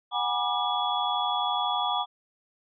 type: tone cluster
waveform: sine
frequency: 735 / 815 / 967 / 1189 / 3377 Hz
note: F#5 / G#5 / B5 / D6 / G#7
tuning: -12 / -33 / -37 / +21 / +28 cents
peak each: -31 dBFS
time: 0.11-2.06 s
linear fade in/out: 50 ms
effects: none